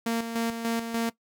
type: tone with tremolo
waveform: sawtooth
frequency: 230 Hz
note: A#3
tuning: 23 cents flat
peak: -21 dBFS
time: 0.06-1.1 s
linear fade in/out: 5 ms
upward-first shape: square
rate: 3.4 Hz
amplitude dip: 55%
effects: noise-tail reverb RT60 0.1 s tail -18 dB re dry